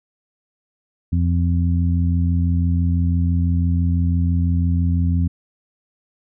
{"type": "harmonic tone", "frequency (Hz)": 86, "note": "F2", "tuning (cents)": -26, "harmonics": [1, 2, 3], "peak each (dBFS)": [-16, -22, -26], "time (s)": [1.12, 5.28], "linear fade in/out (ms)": 10, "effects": []}